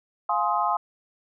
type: chord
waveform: sine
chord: F minor seventh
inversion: none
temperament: just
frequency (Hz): 698.5 / 838.1 / 1047.7 / 1257.2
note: F5 / Ab5 / C6 / Eb6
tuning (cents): 0 / +16 / +2 / +18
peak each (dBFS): -28 / -26 / -26 / -27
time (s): 0.29-0.77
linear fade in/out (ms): 5
effects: none